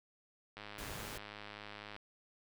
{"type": "click train", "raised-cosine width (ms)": 0.3, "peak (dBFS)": -31, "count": 146, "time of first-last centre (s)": [0.57, 1.964], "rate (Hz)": 104}
{"type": "noise", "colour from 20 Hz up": "pink", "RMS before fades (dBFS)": -46, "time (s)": [0.78, 1.18], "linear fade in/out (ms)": 5}
{"effects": []}